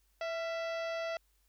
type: harmonic tone with a mistuned harmonic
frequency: 660 Hz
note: E5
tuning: 2 cents sharp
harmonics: 1 / 2 / 3 / 4 / 5 / 6 / 7 / 8 / 9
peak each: -35 / -44 / -45 / -48 / -52 / -57 / -54 / -58 / -60 dBFS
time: 0.21-1.17 s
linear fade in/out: 2 ms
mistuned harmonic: 2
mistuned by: +64 cents
effects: added 50 Hz sine -70 dBFS peak until 1.48 s + white hiss -75 dBFS RMS until 1.48 s